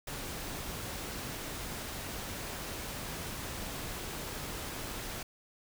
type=noise; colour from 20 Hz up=pink; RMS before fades=-40 dBFS; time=0.07-5.23 s; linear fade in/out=5 ms; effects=none